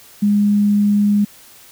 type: tone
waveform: sine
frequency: 205.5 Hz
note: G#3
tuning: 18 cents flat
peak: -11 dBFS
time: 0.22-1.25 s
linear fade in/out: 10 ms
effects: white hiss -44 dBFS RMS until 1.71 s